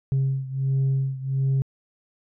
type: beating tone pair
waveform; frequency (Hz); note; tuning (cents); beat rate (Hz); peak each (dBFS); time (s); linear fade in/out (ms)
sine; 134.3 / 135.7; C3 / C#3; +46 / -36; 1.4; -21 / -24; 0.12-1.62; 0
effects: tanh soft clip ceiling -17 dBFS